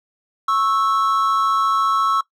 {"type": "tone pair together", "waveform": "triangle", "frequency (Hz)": [1100, 1314.3], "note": ["C#6", "E6"], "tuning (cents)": [-14, -6], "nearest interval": "minor third", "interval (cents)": 308, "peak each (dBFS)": [-17, -16], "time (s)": [0.48, 2.21], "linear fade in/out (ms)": 5, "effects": ["noise-tail reverb RT60 0.1 s tail -19 dB re dry"]}